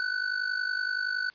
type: tone with amplitude modulation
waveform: square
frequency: 1496 Hz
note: F#6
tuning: 19 cents sharp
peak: -25 dBFS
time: 0-1.3 s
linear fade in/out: 0 ms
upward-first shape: sine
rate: 50.7 Hz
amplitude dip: 75%
effects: white hiss -60 dBFS RMS until 1.34 s + resampled to 11025 Hz